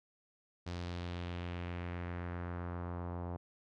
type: tone with low-pass filter sweep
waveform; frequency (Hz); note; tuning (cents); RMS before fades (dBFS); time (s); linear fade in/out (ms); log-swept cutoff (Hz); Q
sawtooth; 87.6; F2; +6; -41; 0.66-3.37; 10; 5000 to 860; 1.7
effects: none